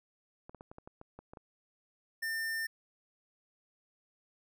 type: clicks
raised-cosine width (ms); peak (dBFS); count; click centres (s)
1; -34; 10; 0.495 / 0.547 / 0.609 / 0.715 / 0.784 / 0.875 / 1.014 / 1.19 / 1.335 / 1.372
type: tone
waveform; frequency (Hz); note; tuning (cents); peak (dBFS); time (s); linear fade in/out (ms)
square; 1800; A6; +39; -34; 2.22-2.67; 10
effects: none